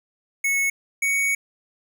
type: tone pair in turn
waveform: square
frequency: 2201 / 2233 Hz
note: C#7 / C#7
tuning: -13 / +12 cents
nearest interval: unison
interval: 25 cents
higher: second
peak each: -20 dBFS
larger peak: neither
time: 0.44-0.7 / 1.02-1.35 s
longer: second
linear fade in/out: 5 ms
effects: none